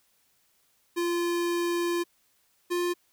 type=tone pair in turn; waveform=square; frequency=345.5 / 351.5 Hz; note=F4 / F4; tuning=-19 / +11 cents; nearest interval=unison; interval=30 cents; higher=second; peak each=-26 dBFS; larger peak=neither; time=0.96-2.04 / 2.7-2.94 s; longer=first; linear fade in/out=20 ms; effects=white hiss -68 dBFS RMS until 3.12 s